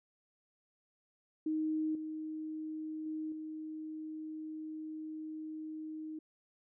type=tone with level steps; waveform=sine; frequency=312.2 Hz; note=D#4; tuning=6 cents sharp; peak=-31 / -38 / -36 / -40 dBFS; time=1.46-6.19 s; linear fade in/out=5 ms; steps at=1.95 / 3.06 / 3.32 s; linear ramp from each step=2 ms; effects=none